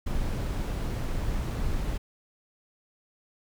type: noise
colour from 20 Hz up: brown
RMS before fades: -29 dBFS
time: 0.06-1.98 s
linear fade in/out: 10 ms
effects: none